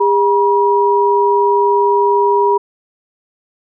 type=tone pair together; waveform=sine; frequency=404.8 / 962 Hz; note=G#4 / B5; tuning=-44 / -46 cents; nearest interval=octave + minor third; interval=1498 cents; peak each=-12 dBFS; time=0-2.58 s; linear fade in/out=10 ms; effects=none